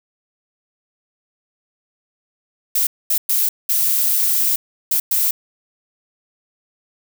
violet noise bursts at uneven times, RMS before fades -17 dBFS, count 6, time 2.75-2.87 / 3.1-3.18 / 3.29-3.49 / 3.69-4.56 / 4.91-5 / 5.11-5.31 s, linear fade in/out 5 ms, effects none

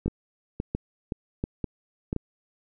two click trains, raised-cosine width 3 ms, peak -15 / -14 dBFS, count 5 / 4, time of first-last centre 0.08-2.163 / 0.06-2.129 s, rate 1.92 / 1.45 Hz, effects none

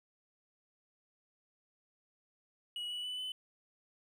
triangle tone with pitch steps, 2916 / 2946 / 2986 / 3020 Hz, F#7 / F#7 / F#7 / F#7, -26 / -8 / +15 / +35 cents, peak -36 dBFS, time 2.76-3.32 s, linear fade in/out 2 ms, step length 140 ms, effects none

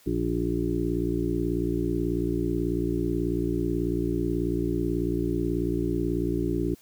harmonic tone, 58.27 Hz, A#1, in tune, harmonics 1 / 2 / 3 / 5 / 6 / 7, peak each -32 / -34 / -32 / -29 / -29 / -34 dBFS, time 0.06-6.75 s, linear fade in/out 10 ms, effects white hiss -57 dBFS RMS until 6.81 s

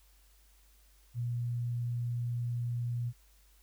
sine tone, 120 Hz, B2, 49 cents flat, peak -31 dBFS, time 1.14-3.13 s, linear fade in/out 50 ms, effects added 50 Hz sine -61 dBFS peak until 3.62 s + white hiss -67 dBFS RMS until 3.62 s

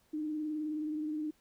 sine tone with vibrato, 305.8 Hz, D#4, 30 cents flat, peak -33 dBFS, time 0.13-1.31 s, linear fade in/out 10 ms, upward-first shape triangle, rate 19 Hz, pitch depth 40 cents each way, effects pink hiss -70 dBFS RMS until 1.4 s

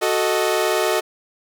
sawtooth chord, D# diminished, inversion first, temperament equal, 370 / 440 / 622.3 Hz, F#4 / A4 / D#5, 0 / 0 / 0 cents, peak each -18 dBFS, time 0.01-1.01 s, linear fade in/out 20 ms, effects none

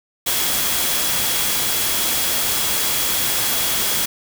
sine tone in noise, 3330 Hz, G#7, 4 cents sharp, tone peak -29 dBFS, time 0.26-4.06 s, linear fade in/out 10 ms, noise white, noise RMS -20 dBFS, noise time 0.26-4.06 s, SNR -12 dB, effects none

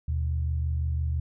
sine tone pair together, 78.12 / 124 Hz, D#2 / B2, +8 / +7 cents, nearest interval minor sixth, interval 799 cents, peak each -25 / -33 dBFS, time 0.08-1.2 s, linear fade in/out 5 ms, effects none

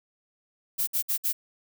violet noise bursts, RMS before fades -26 dBFS, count 4, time 0.78-1.33 s, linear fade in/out 20 ms, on 94 ms, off 58 ms, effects none

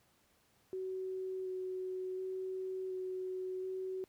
sine tone with vibrato, 373.8 Hz, F#4, 18 cents sharp, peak -37 dBFS, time 0.73-4.04 s, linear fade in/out 0 ms, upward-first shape square, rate 0.69 Hz, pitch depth 9 cents each way, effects pink hiss -71 dBFS RMS until 4.08 s + high-pass 60 Hz 12 dB/octave

